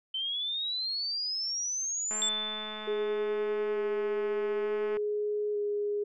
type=exponential sweep; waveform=sine; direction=up; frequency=3072 to 7660 Hz; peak=-30 dBFS; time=0.14-2.29 s; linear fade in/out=5 ms
type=click train; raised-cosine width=0.5 ms; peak=-27 dBFS; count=613; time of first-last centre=2.11-4.97 s; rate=214 Hz
type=tone with exponential decay; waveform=sine; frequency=3520 Hz; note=A7; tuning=in tune; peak=-26 dBFS; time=2.22-3.74 s; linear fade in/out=0 ms; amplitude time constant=330 ms
type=tone with vibrato; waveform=sine; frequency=415.3 Hz; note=G#4; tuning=in tune; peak=-28 dBFS; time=2.87-6.04 s; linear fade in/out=10 ms; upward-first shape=square; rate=0.56 Hz; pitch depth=11 cents each way
effects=none